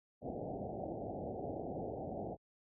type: low-pass noise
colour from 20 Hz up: white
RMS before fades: -42 dBFS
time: 0.21-2.37 s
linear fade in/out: 50 ms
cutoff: 780 Hz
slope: 96 dB/octave
effects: high-pass 60 Hz 12 dB/octave

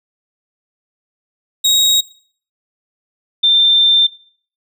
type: tone pair in turn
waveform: 30% pulse / sine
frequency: 3785 / 3581 Hz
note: A#7 / A7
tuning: +26 / +30 cents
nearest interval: minor second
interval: 96 cents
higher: first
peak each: -8 dBFS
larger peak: neither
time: 1.64-2.01 / 3.43-4.07 s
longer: second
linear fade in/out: 10 ms
effects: noise-tail reverb RT60 0.5 s tail -18 dB re dry

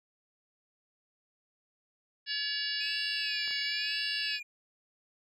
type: harmonic tone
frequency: 570 Hz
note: C#5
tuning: 48 cents sharp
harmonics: 3 / 4 / 5 / 6 / 7 / 8 / 9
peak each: -37 / -46 / -37 / -44 / -40 / -38 / -38 dBFS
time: 2.26-4.4 s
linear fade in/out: 50 ms
type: tone with vibrato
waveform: triangle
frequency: 2489 Hz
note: D#7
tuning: in tune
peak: -38 dBFS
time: 2.8-4.43 s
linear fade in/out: 10 ms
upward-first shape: sine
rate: 0.96 Hz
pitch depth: 180 cents each way
type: clicks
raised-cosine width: 0.3 ms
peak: -32 dBFS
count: 2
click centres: 3.477 / 3.509 s
effects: none

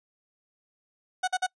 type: tone bursts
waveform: 30% pulse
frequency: 740 Hz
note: F#5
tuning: in tune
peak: -21 dBFS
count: 3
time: 1.23-1.467 s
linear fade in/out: 10 ms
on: 47 ms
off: 48 ms
effects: noise-tail reverb RT60 0.1 s tail -26 dB re dry + resampled to 22050 Hz

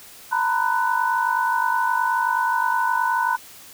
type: tone cluster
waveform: sine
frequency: 910 / 961 / 1009 / 1489 Hz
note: A#5 / B5 / B5 / F#6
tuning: -42 / -48 / +37 / +11 cents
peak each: -24 dBFS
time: 0.31-3.37 s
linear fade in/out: 20 ms
effects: white hiss -44 dBFS RMS until 3.73 s

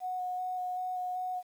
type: tone with vibrato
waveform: sine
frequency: 732 Hz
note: F#5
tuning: 19 cents flat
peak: -32 dBFS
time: 0-1.43 s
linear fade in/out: 50 ms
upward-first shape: square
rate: 2.6 Hz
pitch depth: 9 cents each way
effects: 10-bit

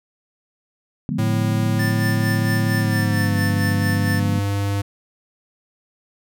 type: chord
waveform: sine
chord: D diminished seventh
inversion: none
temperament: equal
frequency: 146.83 / 174.61 / 207.7 / 246.9 Hz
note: D3 / F3 / Ab3 / Cb4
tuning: 0 / 0 / 0 / 0 cents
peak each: -26 dBFS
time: 1.09-4.39 s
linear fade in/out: 0 ms
type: tone with pitch glide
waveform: square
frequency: 110 to 100.29 Hz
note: A2 to G2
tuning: 0 to +40 cents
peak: -20 dBFS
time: 1.18-4.82 s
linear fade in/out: 10 ms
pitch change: -160 cents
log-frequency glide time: 2.77-3.36 s
type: tone with tremolo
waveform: square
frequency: 1770 Hz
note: A6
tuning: 10 cents sharp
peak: -24 dBFS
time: 1.79-4.2 s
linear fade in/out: 5 ms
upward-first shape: sine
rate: 4.4 Hz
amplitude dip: 70%
effects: none

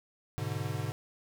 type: chord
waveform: square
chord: G# diminished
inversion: none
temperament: equal with one note detuned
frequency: 103.83 / 125.34 / 146.83 Hz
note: G#2 / B2 / D3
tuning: 0 / +26 / 0 cents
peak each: -37 / -38 / -38 dBFS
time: 0.38-0.92 s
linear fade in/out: 0 ms
effects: none

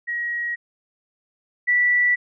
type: tone pair in turn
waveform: sine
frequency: 1900 / 1960.2 Hz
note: A#6 / B6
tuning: +33 / -13 cents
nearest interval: minor second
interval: 54 cents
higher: second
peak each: -23 / -15 dBFS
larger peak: second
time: 0.07-0.56 / 1.67-2.16 s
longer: neither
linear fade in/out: 20 ms
effects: none

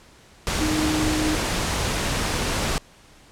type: tone in noise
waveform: sine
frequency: 309.2 Hz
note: D#4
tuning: 11 cents flat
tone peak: -22 dBFS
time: 0.61-1.35 s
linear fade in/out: 0 ms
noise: pink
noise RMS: -24 dBFS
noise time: 0.47-2.78 s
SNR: -1 dB
effects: pink hiss -51 dBFS RMS until 3.31 s + low-pass 9000 Hz 12 dB/octave

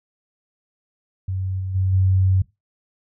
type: tone with level steps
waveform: sine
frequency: 94.3 Hz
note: F#2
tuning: 33 cents sharp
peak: -22 / -24 / -17 / -14 dBFS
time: 1.28-2.42 s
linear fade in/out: 5 ms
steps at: 1.59 / 1.74 / 1.92 s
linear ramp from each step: 20 ms
effects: noise-tail reverb RT60 0.2 s tail -19 dB re dry

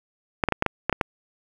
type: clicks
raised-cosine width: 0.5 ms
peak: -5 dBFS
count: 8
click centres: 0.438 / 0.487 / 0.523 / 0.624 / 0.663 / 0.896 / 0.927 / 1.012 s
effects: 7-bit

